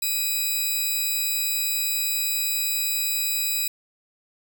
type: tone pair together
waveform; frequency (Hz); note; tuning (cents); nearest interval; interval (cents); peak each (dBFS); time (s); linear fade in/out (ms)
5% pulse; 2485 / 3945; D#7 / B7; -3 / -3; minor sixth; 800; -17; 0.02-3.68; 5
effects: none